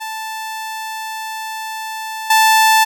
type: tone with level steps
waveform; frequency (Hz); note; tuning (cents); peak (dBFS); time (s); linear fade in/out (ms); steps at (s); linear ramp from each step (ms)
sawtooth; 880; A5; 0; -20 / -5; 0-2.85; 20; 2.3; 5
effects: none